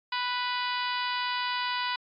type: harmonic tone with a mistuned harmonic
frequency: 493.9 Hz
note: B4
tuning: in tune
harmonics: 2 / 3 / 4 / 5 / 6 / 7 / 8 / 9 / 10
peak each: -31 / -36 / -37 / -39 / -37 / -41 / -39 / -44 / -41 dBFS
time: 0.12-1.96 s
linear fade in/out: 5 ms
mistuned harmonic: 10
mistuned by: -29 cents
effects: AAC 64 kbps